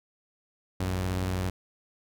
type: tone pair together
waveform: sawtooth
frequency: 55 / 92.5 Hz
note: A1 / F#2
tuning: 0 / 0 cents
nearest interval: major sixth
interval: 900 cents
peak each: -32 / -24 dBFS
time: 0.8-1.5 s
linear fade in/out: 5 ms
effects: none